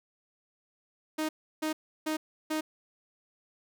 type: tone bursts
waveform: sawtooth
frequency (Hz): 311.1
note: D#4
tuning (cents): 0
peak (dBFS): -25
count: 4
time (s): 1.18-2.61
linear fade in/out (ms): 10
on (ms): 110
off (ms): 330
effects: none